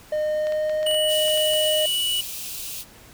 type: tone with pitch glide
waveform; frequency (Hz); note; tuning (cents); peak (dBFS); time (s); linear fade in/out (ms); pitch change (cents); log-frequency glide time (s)
triangle; 610 to 617.1; D#5 to D#5; -34 to -14; -19; 0.12-1.86; 5; +20; 0.22-0.8
type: clicks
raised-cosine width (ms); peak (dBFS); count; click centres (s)
0.2; -20; 10; 0.47 / 0.523 / 0.696 / 0.83 / 0.868 / 0.912 / 0.945 / 1.282 / 1.374 / 1.536
type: tone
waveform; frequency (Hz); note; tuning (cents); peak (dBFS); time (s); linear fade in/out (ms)
square; 2944; F#7; -9; -22; 0.86-2.21; 5
type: high-pass noise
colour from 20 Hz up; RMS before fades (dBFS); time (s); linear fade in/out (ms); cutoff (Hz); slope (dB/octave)
white; -33; 1.07-2.85; 50; 2400; 96
effects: pink hiss -48 dBFS RMS until 3.13 s